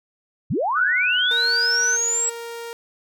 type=linear sweep; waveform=sine; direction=up; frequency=82.41 to 7820 Hz; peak=-19 dBFS; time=0.5-2.3 s; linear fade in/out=10 ms
type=tone with pitch glide; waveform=sine; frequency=1480 to 1492.9 Hz; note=F#6 to F#6; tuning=0 to +15 cents; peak=-20 dBFS; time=0.75-1.97 s; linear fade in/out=20 ms; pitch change=+15 cents; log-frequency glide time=1.3-1.35 s
type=tone; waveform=sawtooth; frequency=466.2 Hz; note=A#4; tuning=in tune; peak=-27 dBFS; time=1.31-2.73 s; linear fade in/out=0 ms
effects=none